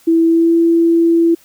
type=tone with pitch glide; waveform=sine; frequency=329.6 to 334.4 Hz; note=E4 to E4; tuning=0 to +25 cents; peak=-8 dBFS; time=0.07-1.35 s; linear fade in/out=10 ms; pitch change=+25 cents; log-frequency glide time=0.26-0.54 s; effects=white hiss -49 dBFS RMS until 1.44 s